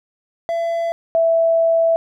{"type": "tone pair in turn", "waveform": ["triangle", "sine"], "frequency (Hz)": [672, 660.5], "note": ["E5", "E5"], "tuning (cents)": [33, 3], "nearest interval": "unison", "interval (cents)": 30, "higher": "first", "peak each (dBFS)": [-16, -12], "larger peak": "second", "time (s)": [[0.49, 0.92], [1.15, 1.96]], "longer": "second", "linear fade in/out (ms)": 0, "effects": []}